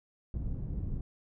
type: low-pass noise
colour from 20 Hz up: pink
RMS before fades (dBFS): -35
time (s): 0.34-1.01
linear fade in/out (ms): 2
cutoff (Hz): 160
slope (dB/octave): 12
effects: none